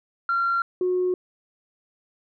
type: tone pair in turn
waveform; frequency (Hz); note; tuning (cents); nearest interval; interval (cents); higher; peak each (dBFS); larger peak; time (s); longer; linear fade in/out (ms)
sine; 1375 / 364.2; F6 / F#4; -27 / -27; octave + major seventh; 2300; first; -19; neither; 0.29-0.62 / 0.81-1.14; neither; 2
effects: tanh soft clip ceiling -16 dBFS